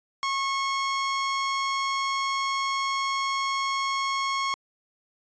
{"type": "tone", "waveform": "sawtooth", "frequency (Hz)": 1092, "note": "C#6", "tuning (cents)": -26, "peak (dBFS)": -21, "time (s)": [0.23, 4.54], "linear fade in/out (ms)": 0, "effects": ["resampled to 16000 Hz"]}